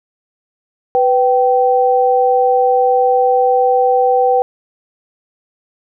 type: tone pair together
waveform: sine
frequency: 496.5 / 775 Hz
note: B4 / G5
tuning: +9 / -20 cents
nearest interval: minor sixth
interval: 771 cents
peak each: -12 dBFS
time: 0.95-4.42 s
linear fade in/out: 0 ms
effects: none